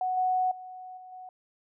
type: tone with level steps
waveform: sine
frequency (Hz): 740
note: F#5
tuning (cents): 0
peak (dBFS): -26 / -23 / -40 / -44 / -41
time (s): 0.01-1.29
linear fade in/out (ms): 2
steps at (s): 0.17 / 0.51 / 0.97 / 1.12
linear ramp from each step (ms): 5
effects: none